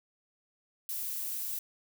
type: noise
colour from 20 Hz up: violet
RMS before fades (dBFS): -36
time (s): 0.89-1.59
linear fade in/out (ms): 2
effects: none